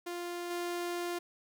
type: tone with level steps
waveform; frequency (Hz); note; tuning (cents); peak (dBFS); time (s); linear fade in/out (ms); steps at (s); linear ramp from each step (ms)
sawtooth; 349.2; F4; 0; -33 / -30; 0.06-1.19; 10; 0.5; 10
effects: none